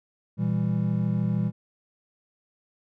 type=chord; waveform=triangle; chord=E diminished; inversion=second; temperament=just; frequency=118.67 / 164.81 / 197.78 Hz; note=Bb2 / E3 / G3; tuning=+31 / 0 / +16 cents; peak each=-25 dBFS; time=0.37-1.52 s; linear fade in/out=50 ms; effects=none